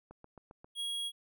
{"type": "click train", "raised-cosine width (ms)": 1, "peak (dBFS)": -37, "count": 5, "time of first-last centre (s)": [0.11, 0.645], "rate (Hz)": 7.48}
{"type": "tone", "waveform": "square", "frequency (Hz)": 3300, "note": "G#7", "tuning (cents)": -12, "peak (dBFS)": -35, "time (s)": [0.75, 1.12], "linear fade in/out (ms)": 50}
{"effects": []}